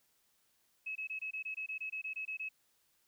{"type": "tone bursts", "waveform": "sine", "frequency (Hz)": 2575, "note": "E7", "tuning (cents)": -41, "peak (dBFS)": -37, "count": 14, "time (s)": [0.86, 2.49], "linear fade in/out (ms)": 10, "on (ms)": 96, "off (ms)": 22, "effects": ["white hiss -74 dBFS RMS until 3.07 s"]}